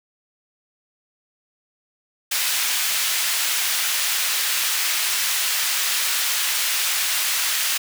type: high-pass noise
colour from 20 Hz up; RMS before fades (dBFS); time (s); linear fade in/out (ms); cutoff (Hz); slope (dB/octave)
pink; -22; 2.31-7.78; 10; 2000; 12
effects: none